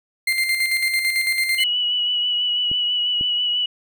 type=tone with tremolo; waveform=35% pulse; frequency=2095 Hz; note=C7; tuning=2 cents sharp; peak=-15 dBFS; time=0.27-1.64 s; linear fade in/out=5 ms; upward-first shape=square; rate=9 Hz; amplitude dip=45%
type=tone with vibrato; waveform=sine; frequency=2940 Hz; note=F#7; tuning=12 cents flat; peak=-18 dBFS; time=1.58-3.66 s; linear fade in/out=5 ms; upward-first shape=sine; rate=6.1 Hz; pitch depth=22 cents each way
type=clicks; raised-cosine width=3 ms; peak=-20 dBFS; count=2; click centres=2.715 / 3.211 s
effects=none